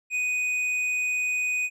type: tone with hard clipping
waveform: triangle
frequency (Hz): 2489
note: D#7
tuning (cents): 0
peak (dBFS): -25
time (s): 0.1-1.7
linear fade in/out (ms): 50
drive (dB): 9
effects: none